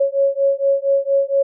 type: beating tone pair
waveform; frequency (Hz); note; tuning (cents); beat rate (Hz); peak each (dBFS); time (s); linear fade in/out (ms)
sine; 550 / 554.3; C#5 / C#5; -14 / 0; 4.3; -17; 0-1.43; 10
effects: none